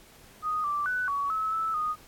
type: tone with pitch steps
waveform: sine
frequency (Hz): 1243 / 1170 / 1494 / 1127 / 1294 / 1312 / 1237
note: D#6 / D6 / F#6 / C#6 / E6 / E6 / D#6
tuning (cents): -2 / -7 / +16 / +28 / -32 / -9 / -10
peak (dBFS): -26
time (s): 0.42-1.96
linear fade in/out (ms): 50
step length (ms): 220
effects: pink hiss -54 dBFS RMS until 2.07 s + AAC 64 kbps